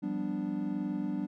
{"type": "chord", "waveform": "triangle", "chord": "G dominant seventh", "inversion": "third", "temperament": "equal", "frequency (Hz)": [174.61, 196, 246.9, 293.7], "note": ["F3", "G3", "B3", "D4"], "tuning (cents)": [0, 0, 0, 0], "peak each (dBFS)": [-39, -33, -36, -33], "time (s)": [0.02, 1.27], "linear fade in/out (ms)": 20, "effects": []}